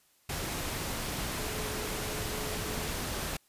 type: tone in noise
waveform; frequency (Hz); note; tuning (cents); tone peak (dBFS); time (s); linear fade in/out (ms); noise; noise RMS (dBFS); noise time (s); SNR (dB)
sine; 427.8; A4; -49; -42; 1.39-2.88; 5; pink; -35; 0.29-3.37; -10
effects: white hiss -67 dBFS RMS until 3.48 s + resampled to 32000 Hz